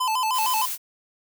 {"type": "tone with vibrato", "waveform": "square", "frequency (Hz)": 944, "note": "A#5", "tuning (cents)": 22, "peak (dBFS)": -22, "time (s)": [0, 0.66], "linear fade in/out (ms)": 10, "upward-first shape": "square", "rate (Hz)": 6.5, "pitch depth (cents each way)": 130}
{"type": "noise", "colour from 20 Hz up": "blue", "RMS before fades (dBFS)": -29, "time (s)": [0.32, 0.78], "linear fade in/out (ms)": 50}
{"effects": []}